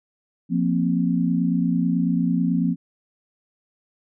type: chord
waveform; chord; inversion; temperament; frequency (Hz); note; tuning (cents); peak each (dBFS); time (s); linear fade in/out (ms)
sine; F suspended fourth; none; just; 174.61 / 232.8 / 261.9; F3 / Bb3 / C4; 0 / -2 / +2; -21 / -24 / -23; 0.49-2.76; 50
effects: none